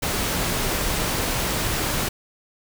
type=noise; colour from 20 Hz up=pink; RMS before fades=-24 dBFS; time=0.02-2.09 s; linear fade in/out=10 ms; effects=none